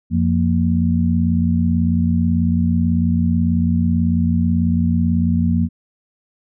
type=tone cluster; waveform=sine; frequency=87.9 / 174.2 / 232.4 Hz; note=F2 / F3 / A#3; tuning=+12 / -4 / -5 cents; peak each=-18 dBFS; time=0.1-5.69 s; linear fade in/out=50 ms; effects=none